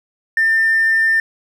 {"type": "tone with hard clipping", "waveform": "sine", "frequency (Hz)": 1797, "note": "A6", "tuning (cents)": 36, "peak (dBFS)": -12, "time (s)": [0.37, 1.2], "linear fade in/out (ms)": 2, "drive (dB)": 1, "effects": []}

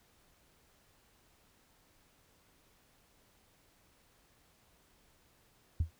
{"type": "tone with exponential decay", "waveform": "sine", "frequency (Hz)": 81.4, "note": "E2", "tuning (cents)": -21, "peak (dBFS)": -23, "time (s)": [5.8, 5.91], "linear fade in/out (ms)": 5, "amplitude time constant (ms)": 22, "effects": ["tanh soft clip ceiling -23 dBFS", "pink hiss -68 dBFS RMS until 5.99 s"]}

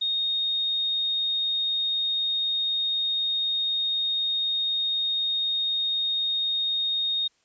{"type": "tone", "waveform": "sine", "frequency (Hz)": 3708, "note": "A#7", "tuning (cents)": -10, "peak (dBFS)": -23, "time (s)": [0.01, 7.28], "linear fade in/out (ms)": 10, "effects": ["white hiss -67 dBFS RMS until 7.44 s", "resampled to 16000 Hz"]}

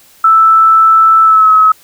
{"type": "tone with pitch glide", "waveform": "sine", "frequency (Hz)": [1319, 1282.9], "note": ["E6", "E6"], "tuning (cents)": [1, -47], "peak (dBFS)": -3, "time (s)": [0.24, 1.72], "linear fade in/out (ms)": 5, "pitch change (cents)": -48, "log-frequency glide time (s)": [1.23, 1.51], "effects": ["white hiss -44 dBFS RMS until 1.83 s"]}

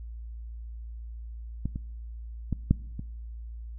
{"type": "clicks", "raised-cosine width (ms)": 5, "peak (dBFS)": [-17, -22, -15, -7, -22], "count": 5, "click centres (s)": [1.656, 1.759, 2.527, 2.71, 2.994], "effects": ["noise-tail reverb RT60 0.9 s tail -23 dB re dry", "added 57 Hz sine -37 dBFS peak until 3.78 s"]}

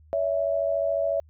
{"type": "tone pair together", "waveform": "sine", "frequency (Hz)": [565.3, 659.3], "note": ["C#5", "E5"], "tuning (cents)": [34, 0], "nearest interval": "minor third", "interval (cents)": 266, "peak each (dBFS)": -25, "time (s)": [0.13, 1.2], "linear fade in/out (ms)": 0, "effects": ["added 77 Hz sine -51 dBFS peak until 1.29 s"]}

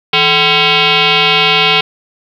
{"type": "tone with frequency modulation", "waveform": "sine", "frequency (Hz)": 164.81, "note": "E3", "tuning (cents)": 0, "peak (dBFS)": -7, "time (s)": [0.13, 1.81], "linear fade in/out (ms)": 5, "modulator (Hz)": 598, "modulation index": 6, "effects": ["7-bit"]}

